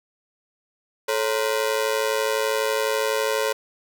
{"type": "ring-modulated tone", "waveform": "sawtooth", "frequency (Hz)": 492.2, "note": "B4", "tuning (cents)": -6, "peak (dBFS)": -14, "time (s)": [1.08, 3.53], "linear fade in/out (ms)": 10, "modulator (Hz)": 56, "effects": []}